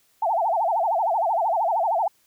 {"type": "tone with vibrato", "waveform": "sine", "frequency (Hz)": 776, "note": "G5", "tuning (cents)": -18, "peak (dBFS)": -19, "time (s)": [0.22, 2.08], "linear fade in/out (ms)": 5, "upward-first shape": "sine", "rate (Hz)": 13, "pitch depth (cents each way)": 290, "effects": ["white hiss -63 dBFS RMS until 2.26 s"]}